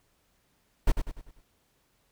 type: noise with echo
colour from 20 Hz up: brown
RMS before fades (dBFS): -20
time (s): 0.87-0.92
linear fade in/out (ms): 5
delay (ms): 98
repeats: 5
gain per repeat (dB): -7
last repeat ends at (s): 1.41
effects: pink hiss -70 dBFS RMS until 2.11 s